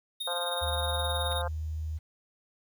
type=tone with tremolo; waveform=square; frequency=3708 Hz; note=A#7; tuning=10 cents flat; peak=-31 dBFS; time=0.2-1.42 s; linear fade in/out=10 ms; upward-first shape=sine; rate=19 Hz; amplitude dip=55%
type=harmonic tone; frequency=174.61 Hz; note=F3; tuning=in tune; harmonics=3 / 4 / 5 / 6 / 7 / 8 / 9; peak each=-35 / -37 / -39 / -41 / -42 / -43 / -44 dBFS; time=0.27-1.48 s; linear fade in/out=5 ms
type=tone with pitch glide; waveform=sine; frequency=77.78 to 78.28 Hz; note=D#2 to D#2; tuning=0 to +11 cents; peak=-31 dBFS; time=0.61-1.99 s; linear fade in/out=20 ms; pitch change=+11 cents; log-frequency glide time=0.82-0.94 s
type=clicks; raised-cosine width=0.3 ms; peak=-32 dBFS; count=2; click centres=1.318 / 1.326 s
effects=10-bit